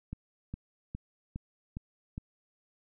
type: click train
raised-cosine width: 5 ms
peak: -25 dBFS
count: 6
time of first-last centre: 0.13-2.179 s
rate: 2.44 Hz
effects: none